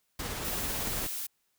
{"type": "noise with tremolo", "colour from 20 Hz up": "pink", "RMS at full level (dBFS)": -35, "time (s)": [0.19, 1.07], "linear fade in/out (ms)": 5, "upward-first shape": "sine", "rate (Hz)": 18, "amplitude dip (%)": 25}
{"type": "noise", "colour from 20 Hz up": "blue", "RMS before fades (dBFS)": -36, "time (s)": [0.44, 1.27], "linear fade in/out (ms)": 10}
{"effects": ["white hiss -75 dBFS RMS until 1.58 s"]}